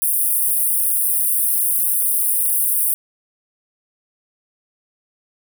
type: high-pass noise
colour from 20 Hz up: pink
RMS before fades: -18 dBFS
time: 0.02-2.94 s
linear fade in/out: 0 ms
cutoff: 9100 Hz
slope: 96 dB/octave
effects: none